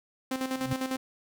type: tone with tremolo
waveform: sawtooth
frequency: 261.4 Hz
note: C4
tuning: 1 cent flat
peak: -24 dBFS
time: 0.31-0.97 s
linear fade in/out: 5 ms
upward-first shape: square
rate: 10 Hz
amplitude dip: 60%
type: tone with exponential growth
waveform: sine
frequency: 130.81 Hz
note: C3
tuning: in tune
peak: -25 dBFS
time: 0.55-0.73 s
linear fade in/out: 2 ms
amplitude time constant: 37 ms
effects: none